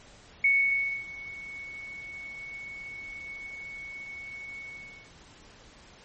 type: tone with ADSR envelope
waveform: sine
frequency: 2217 Hz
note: C#7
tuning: in tune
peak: -18 dBFS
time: 0.44-5.12 s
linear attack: 5 ms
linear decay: 590 ms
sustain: -20 dB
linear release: 460 ms
effects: pink hiss -53 dBFS RMS until 6.04 s + MP3 32 kbps